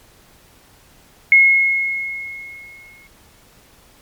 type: tone with exponential decay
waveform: sine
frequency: 2167 Hz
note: C#7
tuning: 40 cents flat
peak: -5 dBFS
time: 1.32-3.07 s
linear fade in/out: 1 ms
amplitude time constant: 380 ms
effects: pink hiss -50 dBFS RMS until 4.01 s + MP3 96 kbps